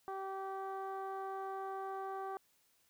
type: tone with low-pass filter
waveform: 15% pulse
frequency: 386.3 Hz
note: G4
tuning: 25 cents flat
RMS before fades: -42 dBFS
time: 0.08-2.37 s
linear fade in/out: 0 ms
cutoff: 990 Hz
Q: 1.5
effects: white hiss -73 dBFS RMS until 2.89 s